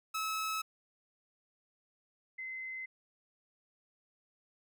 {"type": "tone pair in turn", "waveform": ["sawtooth", "sine"], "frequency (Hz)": [1295, 2056], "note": ["E6", "C7"], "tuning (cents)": [-31, -31], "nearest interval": "minor sixth", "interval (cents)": 800, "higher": "second", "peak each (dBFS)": [-30, -39], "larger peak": "first", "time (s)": [[0.14, 0.62], [2.38, 2.86]], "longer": "neither", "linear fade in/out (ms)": 10, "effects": []}